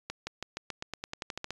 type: accelerating click train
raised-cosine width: 0.2 ms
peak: -18 dBFS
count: 14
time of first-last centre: 0.1-1.506 s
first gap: 170 ms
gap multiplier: 0.92
effects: resampled to 24000 Hz